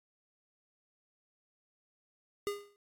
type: tone with exponential decay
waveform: square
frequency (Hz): 407.4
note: G#4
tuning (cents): -33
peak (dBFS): -30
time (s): 2.47-2.76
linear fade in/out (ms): 0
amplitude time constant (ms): 62
effects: AAC 48 kbps